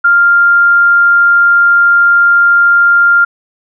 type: tone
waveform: sine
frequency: 1396.9 Hz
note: F6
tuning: in tune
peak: -4 dBFS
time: 0.04-3.25 s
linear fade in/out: 10 ms
effects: none